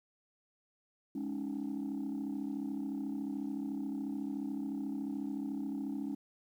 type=chord; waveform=sine; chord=Ab suspended fourth; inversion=none; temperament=equal with one note detuned; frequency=208.3 / 277.2 / 311.1 Hz; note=Ab3 / Db4 / Eb4; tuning=+5 / 0 / 0 cents; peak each=-39 / -36 / -40 dBFS; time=1.15-6.15 s; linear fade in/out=5 ms; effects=tanh soft clip ceiling -31 dBFS + 11-bit